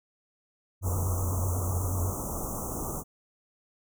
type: tone with vibrato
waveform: sine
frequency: 90.5 Hz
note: F#2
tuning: 38 cents flat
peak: -27 dBFS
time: 0.81-2.15 s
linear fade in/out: 50 ms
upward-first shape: triangle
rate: 8.1 Hz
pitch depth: 96 cents each way
type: band-stop noise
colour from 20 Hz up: pink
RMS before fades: -34 dBFS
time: 0.82-3.04 s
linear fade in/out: 50 ms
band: 1300 to 6000 Hz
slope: 96 dB/octave
effects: none